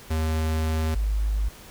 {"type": "tone pair in turn", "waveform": ["square", "sine"], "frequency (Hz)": [79.2, 51.95], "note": ["D#2", "G#1"], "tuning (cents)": [31, 1], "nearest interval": "perfect fifth", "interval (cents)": 730, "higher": "first", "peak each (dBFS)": [-23, -21], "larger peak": "second", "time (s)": [[0.1, 0.95], [0.95, 1.49]], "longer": "first", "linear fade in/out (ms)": 10, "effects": ["pink hiss -46 dBFS RMS until 1.7 s"]}